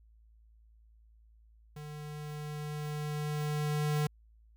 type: tone with level ramp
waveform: square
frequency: 149.7 Hz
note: D3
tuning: 33 cents sharp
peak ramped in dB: -43 to -28 dBFS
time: 1.76-4.07 s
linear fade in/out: 5 ms
effects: added 55 Hz sine -58 dBFS peak until 4.56 s